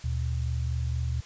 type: tone pair together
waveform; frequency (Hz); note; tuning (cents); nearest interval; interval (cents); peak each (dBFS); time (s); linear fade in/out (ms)
sine; 75.22 / 119.4; D2 / A#2; +42 / +42; minor sixth; 800; -28 / -30; 0.04-1.21; 5
effects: white hiss -49 dBFS RMS until 1.25 s + resampled to 16000 Hz